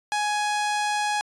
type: tone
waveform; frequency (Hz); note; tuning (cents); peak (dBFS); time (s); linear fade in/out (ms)
sawtooth; 835; G#5; +9; -19; 0.12-1.21; 0
effects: resampled to 22050 Hz